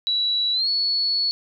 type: tone with pitch glide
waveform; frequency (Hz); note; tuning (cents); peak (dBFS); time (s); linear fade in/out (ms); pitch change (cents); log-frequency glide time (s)
sine; 3923 to 4403; B7 to C#8; -12 to -13; -19; 0.07-1.31; 0; +199; 0.53-0.69
effects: none